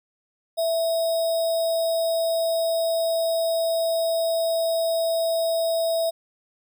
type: tone with sample-and-hold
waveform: sine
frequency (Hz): 659.3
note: E5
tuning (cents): 0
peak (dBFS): -20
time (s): 0.57-6.11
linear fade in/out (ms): 20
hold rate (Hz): 4410
effects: none